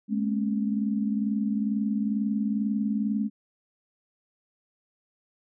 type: tone cluster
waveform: sine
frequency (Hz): 210.4 / 230.5 / 272.6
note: G#3 / A#3 / C#4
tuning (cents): +23 / -19 / -29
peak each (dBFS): -25 / -34 / -31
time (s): 0.08-3.3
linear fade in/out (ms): 50
effects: none